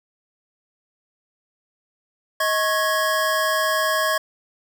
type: tone cluster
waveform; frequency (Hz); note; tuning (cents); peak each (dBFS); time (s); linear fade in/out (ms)
square; 631 / 1095 / 1669; D#5 / C#6 / G#6; +24 / -22 / +8; -24; 2.4-4.18; 5
effects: none